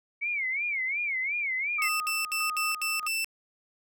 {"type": "tone with vibrato", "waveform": "sine", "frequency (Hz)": 2217, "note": "C#7", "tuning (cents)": 0, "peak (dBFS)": -27, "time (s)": [0.21, 1.89], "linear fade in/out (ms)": 20, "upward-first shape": "sine", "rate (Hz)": 2.8, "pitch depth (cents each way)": 160}
{"type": "tone with tremolo", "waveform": "sine", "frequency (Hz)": 1244.5, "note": "D#6", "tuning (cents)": 0, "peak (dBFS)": -30, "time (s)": [1.78, 3.08], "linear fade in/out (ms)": 10, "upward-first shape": "square", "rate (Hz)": 1.6, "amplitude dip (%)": 50}
{"type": "tone bursts", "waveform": "sawtooth", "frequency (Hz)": 2664, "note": "E7", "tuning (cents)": 18, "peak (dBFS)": -24, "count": 6, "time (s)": [1.82, 3.245], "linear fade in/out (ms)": 0, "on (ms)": 180, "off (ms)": 69}
{"effects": []}